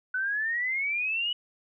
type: exponential sweep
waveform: sine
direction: up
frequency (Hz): 1488 to 2960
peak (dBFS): -26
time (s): 0.14-1.33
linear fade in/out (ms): 5
effects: none